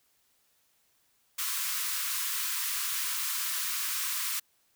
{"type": "high-pass noise", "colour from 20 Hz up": "white", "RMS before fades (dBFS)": -32, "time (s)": [1.38, 4.4], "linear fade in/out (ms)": 10, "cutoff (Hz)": 980, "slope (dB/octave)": 96, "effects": ["white hiss -70 dBFS RMS until 4.75 s"]}